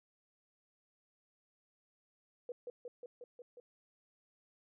sine tone with echo, 487.7 Hz, B4, 22 cents flat, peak -39 dBFS, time 2.49-2.52 s, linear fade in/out 2 ms, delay 180 ms, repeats 6, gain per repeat -2 dB, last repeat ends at 3.6 s, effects none

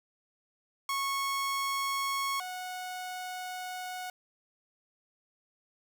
sawtooth tone pair in turn, 1100 / 734.2 Hz, C#6 / F#5, -14 / -14 cents, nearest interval perfect fifth, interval 700 cents, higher first, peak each -26 / -33 dBFS, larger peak first, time 0.89-2.4 / 2.4-4.1 s, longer second, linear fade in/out 2 ms, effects none

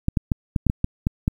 clicks, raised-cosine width 5 ms, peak -7 dBFS, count 9, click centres 0.084 / 0.172 / 0.318 / 0.562 / 0.667 / 0.699 / 0.844 / 1.069 / 1.279 s, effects 8-bit

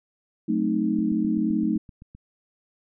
sine chord, F# diminished seventh, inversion none, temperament equal, 185 / 220 / 261.6 / 311.1 Hz, F#3 / A3 / C4 / Eb4, 0 / 0 / 0 / 0 cents, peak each -29 / -24 / -30 / -25 dBFS, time 0.48-1.78 s, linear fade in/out 10 ms
click train, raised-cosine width 5 ms, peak -32 dBFS, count 10, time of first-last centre 0.99-2.15 s, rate 7.76 Hz
effects none

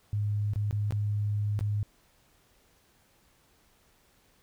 sine tone with dropouts, 103.83 Hz, G#2, in tune, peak -26 dBFS, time 0.13-1.83 s, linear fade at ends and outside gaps 0 ms, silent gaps 0.535-0.559 / 0.71-0.727 / 0.908-0.923 / 1.591-1.609 s, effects pink hiss -65 dBFS RMS until 4.42 s

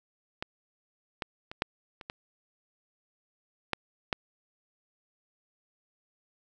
clicks, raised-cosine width 0.3 ms, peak -17 / -16 / -24 / -10 / -27 / -20 / -11 / -11 dBFS, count 8, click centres 0.425 / 1.222 / 1.515 / 1.621 / 2.012 / 2.099 / 3.733 / 4.128 s, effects none

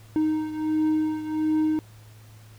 triangle beating tone pair, 310.1 / 311.5 Hz, D#4 / D#4, -6 / +2 cents, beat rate 1.4 Hz, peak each -21 / -26 dBFS, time 0.16-1.79 s, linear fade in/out 0 ms, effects added 108 Hz sine -46 dBFS peak until 2.58 s + pink hiss -55 dBFS RMS until 2.58 s

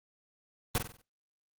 pink noise with echo, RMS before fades -28 dBFS, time 0.75-0.78 s, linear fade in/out 0 ms, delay 47 ms, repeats 5, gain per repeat -7 dB, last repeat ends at 1.015 s, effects noise-tail reverb RT60 0.2 s tail -20 dB re dry + Opus 24 kbps

